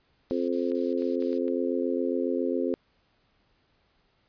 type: noise bursts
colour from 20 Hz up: violet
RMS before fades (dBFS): -40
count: 5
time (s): 0.3-1.38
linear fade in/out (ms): 0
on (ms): 180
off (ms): 45
type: harmonic tone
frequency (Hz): 87.31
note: F2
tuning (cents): 0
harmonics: 3 / 4 / 5 / 6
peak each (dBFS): -29 / -30 / -31 / -32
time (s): 0.31-2.74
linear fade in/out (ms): 0
type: clicks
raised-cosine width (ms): 0.3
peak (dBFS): -33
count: 5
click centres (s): 0.718 / 1.022 / 1.224 / 1.33 / 1.481
effects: pink hiss -68 dBFS RMS until 4.28 s + resampled to 11025 Hz